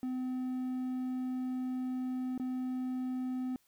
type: tone with dropouts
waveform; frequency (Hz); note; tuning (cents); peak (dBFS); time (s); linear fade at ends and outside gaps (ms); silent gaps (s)
triangle; 255.1; C4; -44; -31; 0.03-3.56; 1; 2.378-2.398
effects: white hiss -71 dBFS RMS until 3.67 s